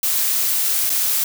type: noise with dropouts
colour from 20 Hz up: blue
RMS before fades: -19 dBFS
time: 0.03-1.24 s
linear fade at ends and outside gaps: 2 ms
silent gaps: 0.895-0.901 s
effects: none